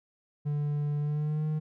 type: tone with pitch glide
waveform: triangle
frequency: 146.83 to 154.04 Hz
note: D3 to D#3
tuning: 0 to -17 cents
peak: -25 dBFS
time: 0.45-1.6 s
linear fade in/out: 20 ms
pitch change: +83 cents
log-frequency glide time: 0.99-1.46 s
effects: none